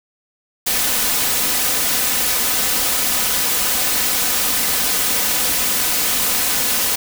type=noise with comb filter; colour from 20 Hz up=white; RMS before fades=-18 dBFS; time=0.66-6.96 s; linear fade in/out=10 ms; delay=4 ms; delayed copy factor=+0.5; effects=none